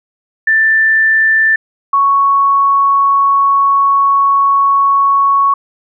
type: tone pair in turn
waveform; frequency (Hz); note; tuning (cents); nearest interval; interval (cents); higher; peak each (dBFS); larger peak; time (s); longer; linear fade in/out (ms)
sine; 1772 / 1110.2; A6 / C#6; +12 / +2; minor sixth; 810; first; -7; neither; 0.47-1.56 / 1.93-5.54; second; 5
effects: none